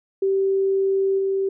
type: tone with level steps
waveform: sine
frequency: 388.1 Hz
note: G4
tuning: 17 cents flat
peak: -17 / -19 dBFS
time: 0.22-1.49 s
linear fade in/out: 5 ms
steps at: 1.18 s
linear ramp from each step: 10 ms
effects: none